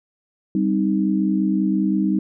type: chord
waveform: sine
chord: C minor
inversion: second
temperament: equal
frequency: 196 / 261.6 / 311.1 Hz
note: G3 / C4 / Eb4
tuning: 0 / 0 / 0 cents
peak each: -19 / -25 / -21 dBFS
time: 0.55-2.19 s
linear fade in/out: 2 ms
effects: none